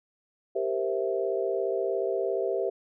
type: chord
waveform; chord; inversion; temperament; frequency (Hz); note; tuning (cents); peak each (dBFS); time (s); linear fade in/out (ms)
sine; C dominant seventh; second; equal; 392 / 466.2 / 523.3 / 659.3; G4 / Bb4 / C5 / E5; 0 / 0 / 0 / 0; -29 / -32 / -32 / -32; 0.55-2.7; 10
effects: none